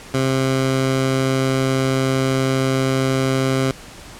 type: tone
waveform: 15% pulse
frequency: 132.6 Hz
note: C3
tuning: 23 cents sharp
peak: -10 dBFS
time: 0.14-3.71 s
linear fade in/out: 2 ms
effects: pink hiss -39 dBFS RMS until 4.19 s + low-pass 10000 Hz 12 dB/octave